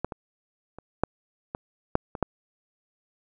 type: clicks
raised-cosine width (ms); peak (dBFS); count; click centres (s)
1; -13 / -20 / -27 / -7 / -17 / -6 / -20 / -8; 8; 0.046 / 0.122 / 0.786 / 1.036 / 1.549 / 1.954 / 2.152 / 2.227
effects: none